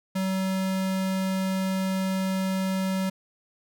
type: tone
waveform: square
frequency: 189.8 Hz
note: F#3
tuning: 44 cents sharp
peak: -25 dBFS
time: 0.15-3.1 s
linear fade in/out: 10 ms
effects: none